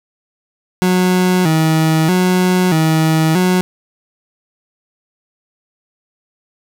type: tone with vibrato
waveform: 30% pulse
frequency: 170.5 Hz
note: F3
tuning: 41 cents flat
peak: -8 dBFS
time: 0.82-3.61 s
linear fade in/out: 0 ms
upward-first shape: square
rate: 0.79 Hz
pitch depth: 120 cents each way
effects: none